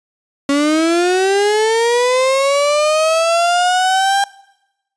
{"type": "linear sweep", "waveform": "35% pulse", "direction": "up", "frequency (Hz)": [277.2, 801], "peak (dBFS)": -10, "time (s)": [0.49, 4.24], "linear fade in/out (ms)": 2, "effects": ["noise-tail reverb RT60 0.9 s tail -22 dB re dry", "resampled to 22050 Hz"]}